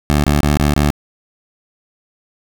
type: tone bursts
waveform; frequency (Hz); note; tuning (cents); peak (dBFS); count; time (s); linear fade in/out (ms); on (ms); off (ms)
15% pulse; 73.42; D2; 0; -5; 5; 0.1-0.904; 0; 140; 26
effects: none